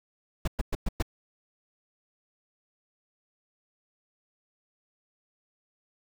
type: noise bursts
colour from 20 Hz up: brown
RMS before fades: -26 dBFS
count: 5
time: 0.45-1.025 s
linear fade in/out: 5 ms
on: 27 ms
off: 110 ms
effects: none